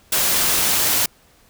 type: noise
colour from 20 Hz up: white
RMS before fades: -18 dBFS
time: 0.12-1.06 s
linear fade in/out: 5 ms
effects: pink hiss -54 dBFS RMS until 1.49 s